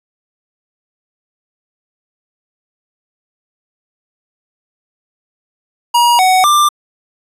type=tone with pitch steps; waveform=square; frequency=954 / 746 / 1186 Hz; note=A#5 / F#5 / D6; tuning=+40 / +14 / +17 cents; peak=-8 dBFS; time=5.94-6.69 s; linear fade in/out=10 ms; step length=250 ms; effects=resampled to 32000 Hz